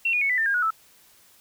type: tone with pitch steps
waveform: sine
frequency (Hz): 2720 / 2451 / 2209 / 1991.2 / 1794.5 / 1617.3 / 1457.6 / 1313.7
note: F7 / D#7 / C#7 / B6 / A6 / G#6 / F#6 / E6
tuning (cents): -46 / -27 / -7 / +14 / +34 / -46 / -26 / -6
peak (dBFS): -20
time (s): 0.05-0.706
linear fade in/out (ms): 5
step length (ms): 82
effects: white hiss -56 dBFS RMS until 1.4 s